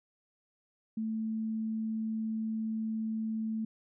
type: tone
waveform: sine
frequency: 220.7 Hz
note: A3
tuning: 5 cents sharp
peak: -31 dBFS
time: 0.97-3.65 s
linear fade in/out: 5 ms
effects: none

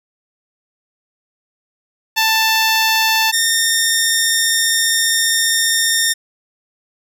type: tone pair in turn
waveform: 10% pulse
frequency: 885 / 1825 Hz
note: A5 / A#6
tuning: +10 / -37 cents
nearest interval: octave + minor second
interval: 1253 cents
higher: second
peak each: -4 dBFS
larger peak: neither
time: 2.16-3.32 / 3.32-6.14 s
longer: second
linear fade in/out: 20 ms
effects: none

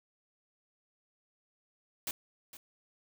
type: noise with echo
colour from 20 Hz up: white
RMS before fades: -36 dBFS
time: 2.07-2.11 s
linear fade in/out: 2 ms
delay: 460 ms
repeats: 1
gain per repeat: -14 dB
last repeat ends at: 2.57 s
effects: none

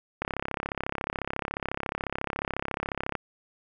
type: click train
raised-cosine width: 0.5 ms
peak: -14 dBFS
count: 101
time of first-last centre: 0.22-3.153 s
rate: 34.1 Hz
effects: none

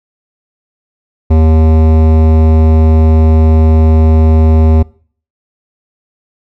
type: tone with hard clipping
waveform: sine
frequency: 79.3 Hz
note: D#2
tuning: 33 cents sharp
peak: -6 dBFS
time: 1.3-4.83 s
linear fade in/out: 10 ms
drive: 16 dB
effects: noise-tail reverb RT60 0.5 s tail -23 dB re dry

